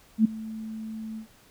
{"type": "tone with ADSR envelope", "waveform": "sine", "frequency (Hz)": 220, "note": "A3", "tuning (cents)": 0, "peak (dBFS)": -13, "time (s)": [0.18, 1.27], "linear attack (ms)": 68, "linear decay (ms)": 9, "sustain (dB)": -20, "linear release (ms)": 94, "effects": ["pink hiss -57 dBFS RMS until 1.5 s"]}